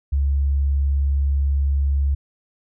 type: tone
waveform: sine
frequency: 69.7 Hz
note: C#2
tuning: 10 cents sharp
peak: -16 dBFS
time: 0.12-2.15 s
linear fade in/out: 10 ms
effects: none